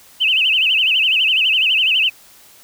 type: tone with vibrato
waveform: sine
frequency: 2800 Hz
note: F7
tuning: 4 cents sharp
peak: -12 dBFS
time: 0.2-2.1 s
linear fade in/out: 20 ms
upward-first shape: sine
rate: 12 Hz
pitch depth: 180 cents each way
effects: white hiss -46 dBFS RMS until 2.63 s